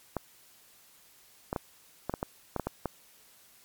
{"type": "clicks", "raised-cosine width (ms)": 1, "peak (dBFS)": -16, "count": 10, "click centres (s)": [0.167, 1.529, 1.562, 2.096, 2.139, 2.229, 2.563, 2.597, 2.67, 2.857], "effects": ["white hiss -59 dBFS RMS until 3.64 s", "MP3 96 kbps"]}